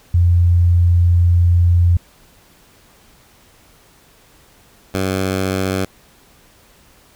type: tone pair in turn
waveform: sine / 10% pulse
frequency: 87 / 94.96 Hz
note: F2 / F#2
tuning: -6 / +45 cents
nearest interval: major second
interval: 151 cents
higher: second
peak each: -9 dBFS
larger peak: neither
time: 0.14-1.97 / 4.94-5.85 s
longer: first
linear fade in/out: 5 ms
effects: pink hiss -50 dBFS RMS until 7.15 s